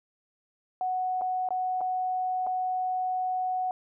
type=tone with dropouts; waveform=sine; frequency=740 Hz; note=F#5; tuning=in tune; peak=-26 dBFS; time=0.81-3.71 s; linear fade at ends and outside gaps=1 ms; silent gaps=1.212-1.218 / 1.488-1.506 / 1.808-1.813 / 2.466-2.47 s; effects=none